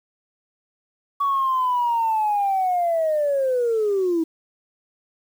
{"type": "linear sweep", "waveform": "sine", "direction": "down", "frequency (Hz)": [1132, 317.5], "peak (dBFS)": -17, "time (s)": [1.2, 4.24], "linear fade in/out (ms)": 10, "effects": ["tanh soft clip ceiling -14 dBFS", "8-bit"]}